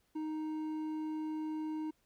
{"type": "tone with hard clipping", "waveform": "triangle", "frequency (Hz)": 311.1, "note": "D#4", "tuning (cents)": 0, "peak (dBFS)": -37, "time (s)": [0.15, 1.91], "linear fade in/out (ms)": 10, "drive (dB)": 9, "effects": ["pink hiss -75 dBFS RMS until 2.05 s"]}